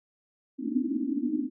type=band-pass noise; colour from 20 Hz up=pink; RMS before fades=-29 dBFS; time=0.58-1.5 s; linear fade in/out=50 ms; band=230 to 320 Hz; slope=96 dB/octave; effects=none